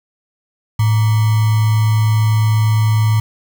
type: tone with sample-and-hold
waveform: sine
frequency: 108.9 Hz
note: A2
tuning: 17 cents flat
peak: -10 dBFS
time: 0.79-3.2 s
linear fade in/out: 5 ms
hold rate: 1050 Hz
effects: none